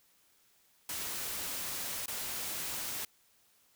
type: noise with dropouts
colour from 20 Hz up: white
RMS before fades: -38 dBFS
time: 0.89-3.05 s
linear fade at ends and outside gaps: 2 ms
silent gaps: 2.059-2.08 s
effects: white hiss -68 dBFS RMS until 3.75 s